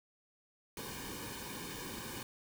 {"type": "noise with comb filter", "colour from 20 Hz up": "pink", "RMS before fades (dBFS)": -44, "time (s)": [0.77, 2.23], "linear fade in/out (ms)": 2, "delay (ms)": 1.5, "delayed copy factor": -0.8, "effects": []}